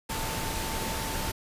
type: tone in noise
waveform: sine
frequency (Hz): 891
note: A5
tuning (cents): +22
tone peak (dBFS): -38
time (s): 0.09-1.32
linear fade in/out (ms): 10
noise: pink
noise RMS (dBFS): -32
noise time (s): 0.09-1.32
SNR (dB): -9
effects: resampled to 32000 Hz